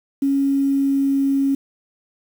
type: tone with pitch glide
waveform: sine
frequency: 276.1 to 274.4 Hz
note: C#4 to C#4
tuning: -7 to -17 cents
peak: -15 dBFS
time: 0.22-1.55 s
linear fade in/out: 5 ms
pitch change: -10 cents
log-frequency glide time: 0.37-1.41 s
effects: 7-bit